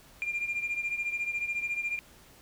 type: beating tone pair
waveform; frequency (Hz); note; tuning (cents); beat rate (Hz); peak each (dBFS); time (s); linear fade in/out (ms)
sine; 2394 / 2408; D7 / D7; +33 / +43; 14; -30 / -34; 0.22-1.99; 0
effects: tanh soft clip ceiling -25 dBFS + pink hiss -56 dBFS RMS until 2.41 s